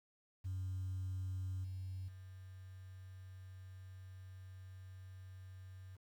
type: tone with level steps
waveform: sine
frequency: 93.5 Hz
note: F#2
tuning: 19 cents sharp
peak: -37 / -41 / -50 dBFS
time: 0.44-5.97 s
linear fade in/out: 20 ms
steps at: 1.64 / 2.08 s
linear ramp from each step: 5 ms
effects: tanh soft clip ceiling -36 dBFS + 11-bit